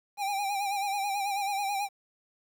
square tone with vibrato, 800 Hz, G5, 35 cents sharp, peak -29 dBFS, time 0.17-1.89 s, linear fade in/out 50 ms, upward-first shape sine, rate 9.2 Hz, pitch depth 58 cents each way, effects 10-bit

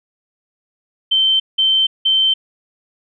sine tone bursts, 3104 Hz, G7, 18 cents flat, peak -11 dBFS, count 3, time 1.11-2.34 s, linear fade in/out 10 ms, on 290 ms, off 180 ms, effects none

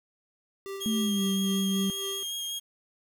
square tone with tremolo, 392 Hz, G4, in tune, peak -35 dBFS, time 0.66-2.23 s, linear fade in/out 0 ms, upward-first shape sine, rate 3.7 Hz, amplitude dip 60%
sawtooth tone with vibrato, 3250 Hz, G#7, 38 cents flat, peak -29 dBFS, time 0.8-2.6 s, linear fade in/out 20 ms, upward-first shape sine, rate 5.3 Hz, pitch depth 12 cents each way
sine tone with pitch glide, 219.7 to 193.48 Hz, A3 to G3, -2 to -22 cents, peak -25 dBFS, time 0.86-1.9 s, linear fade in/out 0 ms, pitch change -220 cents, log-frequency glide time 0.97-1.23 s
effects 9-bit

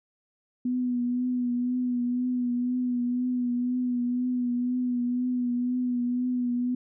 sine tone with vibrato, 246.9 Hz, B3, in tune, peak -24 dBFS, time 0.65-6.75 s, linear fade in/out 5 ms, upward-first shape triangle, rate 2 Hz, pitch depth 35 cents each way, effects none

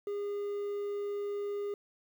triangle tone with quantisation, 407.5 Hz, G#4, 33 cents flat, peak -31 dBFS, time 0.07-1.74 s, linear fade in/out 2 ms, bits 10, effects none

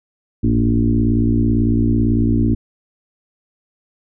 sine tone with frequency modulation, 169.1 Hz, E3, 44 cents sharp, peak -12 dBFS, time 0.43-2.55 s, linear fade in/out 10 ms, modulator 58 Hz, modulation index 2.5, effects none

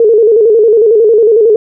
sine tone with vibrato, 440.8 Hz, A4, 3 cents sharp, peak -3 dBFS, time 0-1.56 s, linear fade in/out 2 ms, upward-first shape square, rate 11 Hz, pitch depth 83 cents each way, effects none

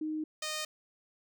sine / 5% pulse tone pair in turn, 310 / 616.6 Hz, D#4 / D#5, -6 / -16 cents, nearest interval octave, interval 1190 cents, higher second, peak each -32 / -23 dBFS, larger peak second, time 0.01-0.24 / 0.42-0.65 s, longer neither, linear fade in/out 5 ms, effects none

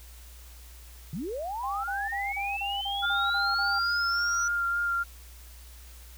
sine linear sweep, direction up, 130.81 to 5940 Hz, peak -31 dBFS, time 1.13-4.48 s, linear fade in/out 2 ms
sine tone bursts, 799 Hz, G5, 33 cents sharp, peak -31 dBFS, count 9, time 1.63-3.792 s, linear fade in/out 10 ms, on 210 ms, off 34 ms
sine tone with vibrato, 1396.9 Hz, F6, in tune, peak -25 dBFS, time 3.02-5.04 s, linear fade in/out 20 ms, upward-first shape sine, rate 3.5 Hz, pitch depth 17 cents each way
effects added 60 Hz sine -46 dBFS peak until 6.17 s + white hiss -53 dBFS RMS until 6.17 s

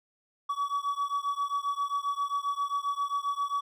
triangle beating tone pair, 1133 / 1140.5 Hz, C#6 / C#6, +37 / +49 cents, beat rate 7.5 Hz, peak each -29 / -30 dBFS, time 0.49-3.61 s, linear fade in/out 10 ms, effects none

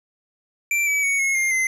square tone with pitch steps, 2349 / 2289 / 2230 / 2173 / 2117 / 2063 Hz, D7 / D7 / C#7 / C#7 / C7 / C7, 0 / -45 / +10 / -35 / +20 / -25 cents, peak -19 dBFS, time 0.71-1.67 s, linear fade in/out 2 ms, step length 160 ms, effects low-pass 12000 Hz 12 dB/octave + 10-bit

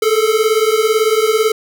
square beating tone pair, 428.4 / 446.4 Hz, A4 / A4, -46 / +25 cents, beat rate 18 Hz, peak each -15 dBFS, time 0.02-1.52 s, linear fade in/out 5 ms, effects none

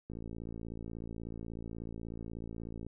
click train, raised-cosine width 3 ms, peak -30 dBFS, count 157, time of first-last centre 0.1-2.866 s, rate 56.4 Hz, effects none

